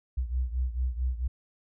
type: beating tone pair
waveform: sine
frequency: 61.5 / 66 Hz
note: B1 / C2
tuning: -7 / +16 cents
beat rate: 4.5 Hz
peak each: -28 / -32 dBFS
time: 0.17-1.28 s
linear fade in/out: 10 ms
effects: none